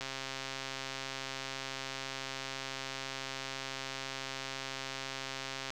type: click train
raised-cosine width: 0.2 ms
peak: -21 dBFS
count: 764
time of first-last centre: 0.01-5.704 s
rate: 134 Hz
effects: none